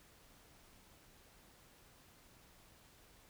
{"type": "silence", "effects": ["pink hiss -64 dBFS RMS until 3.29 s"]}